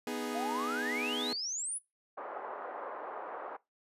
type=chord; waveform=sawtooth; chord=G# minor; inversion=first; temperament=equal; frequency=246.9 / 311.1 / 415.3 Hz; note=B3 / D#4 / G#4; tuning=0 / 0 / 0 cents; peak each=-34 / -38 / -35 dBFS; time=0.07-1.33 s; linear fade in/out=2 ms
type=exponential sweep; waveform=sine; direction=up; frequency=657 to 10430 Hz; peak=-34 dBFS; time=0.34-1.79 s; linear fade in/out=20 ms
type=band-pass noise; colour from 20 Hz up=pink; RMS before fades=-42 dBFS; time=2.17-3.57 s; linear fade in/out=10 ms; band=460 to 1300 Hz; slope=24 dB/octave
effects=noise-tail reverb RT60 0.2 s tail -20 dB re dry + resampled to 32000 Hz